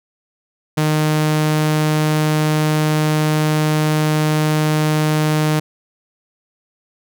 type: tone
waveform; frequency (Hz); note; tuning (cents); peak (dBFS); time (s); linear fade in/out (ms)
sawtooth; 153.7; D#3; -21; -10; 0.77-5.6; 10
effects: none